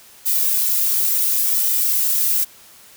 violet noise with flanger, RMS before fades -18 dBFS, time 0.25-2.45 s, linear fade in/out 20 ms, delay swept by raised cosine 1.8 to 2.78 ms, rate 0.7 Hz, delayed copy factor -0.85, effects white hiss -46 dBFS RMS until 2.96 s

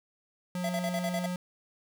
square tone, 180 Hz, F#3, 47 cents flat, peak -32 dBFS, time 0.55-1.36 s, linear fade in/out 2 ms
square tone with tremolo, 672 Hz, E5, 33 cents sharp, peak -31 dBFS, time 0.64-1.26 s, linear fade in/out 2 ms, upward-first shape square, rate 10 Hz, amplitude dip 80%
effects 10-bit

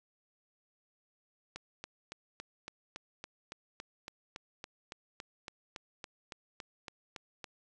click train, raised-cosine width 0.2 ms, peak -25 dBFS, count 22, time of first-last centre 1.56-7.442 s, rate 3.57 Hz, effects resampled to 24000 Hz + 9-bit

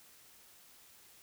silence, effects white hiss -60 dBFS RMS until 1.22 s

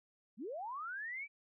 sine linear sweep, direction up, 176 to 2349 Hz, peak -40 dBFS, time 0.37-1.28 s, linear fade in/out 50 ms, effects none

